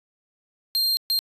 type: tone bursts at uneven times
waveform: 45% pulse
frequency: 4190 Hz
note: C8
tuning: 2 cents sharp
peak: -19 dBFS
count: 2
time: 0.75-0.97 / 1.1-1.19 s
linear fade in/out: 0 ms
effects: resampled to 32000 Hz